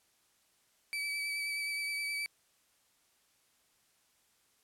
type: tone with vibrato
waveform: 35% pulse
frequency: 2299 Hz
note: D7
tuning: 37 cents flat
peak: -32 dBFS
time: 0.93-2.26 s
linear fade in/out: 0 ms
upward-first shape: sine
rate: 9.5 Hz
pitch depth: 17 cents each way
effects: white hiss -71 dBFS RMS until 4.63 s + low-pass 12000 Hz 12 dB/octave